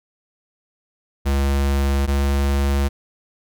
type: tone pair in turn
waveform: square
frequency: 69.3 / 69.65 Hz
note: C#2 / C#2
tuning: 0 / +9 cents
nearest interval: unison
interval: 9 cents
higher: second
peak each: -17 / -17 dBFS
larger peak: neither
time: 1.25-2.07 / 2.07-2.89 s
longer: neither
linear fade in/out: 20 ms
effects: none